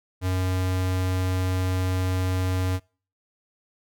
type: tone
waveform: square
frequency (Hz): 92.5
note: F#2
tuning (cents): 0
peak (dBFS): -23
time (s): 0.21-2.8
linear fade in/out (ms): 50
effects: noise-tail reverb RT60 0.4 s tail -25 dB re dry